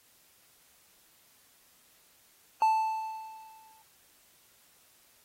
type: tone with exponential decay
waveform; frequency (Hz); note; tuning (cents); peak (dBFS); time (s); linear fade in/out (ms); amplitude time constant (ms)
triangle; 880; A5; 0; -18; 2.62-3.82; 1; 260
effects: white hiss -63 dBFS RMS until 5.24 s + AAC 48 kbps